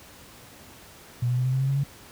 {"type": "tone with pitch steps", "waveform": "sine", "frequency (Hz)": [121.6, 124.08, 126.62, 129.2, 131.84, 134.53, 137.28, 140.09], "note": ["B2", "B2", "B2", "C3", "C3", "C3", "C#3", "C#3"], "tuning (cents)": [-26, 9, 44, -21, 14, 49, -16, 19], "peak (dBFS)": -21, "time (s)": [1.22, 1.836], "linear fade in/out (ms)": 5, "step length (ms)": 77, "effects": ["pink hiss -48 dBFS RMS until 2.11 s", "high-pass 60 Hz 12 dB/octave"]}